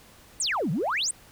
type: exponential two-way sweep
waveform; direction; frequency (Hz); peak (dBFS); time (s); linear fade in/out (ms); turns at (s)
sine; down then up; 9310 to 138.59 to 9310; -23; 0.4-1.11; 2; 0.71
effects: tanh soft clip ceiling -20 dBFS + pink hiss -53 dBFS RMS until 1.31 s